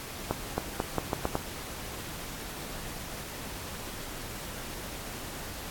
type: accelerating click train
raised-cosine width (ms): 1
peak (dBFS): -12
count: 7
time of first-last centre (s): 0.31-1.354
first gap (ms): 270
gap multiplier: 0.82
effects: pink hiss -40 dBFS RMS until 5.7 s + AAC 64 kbps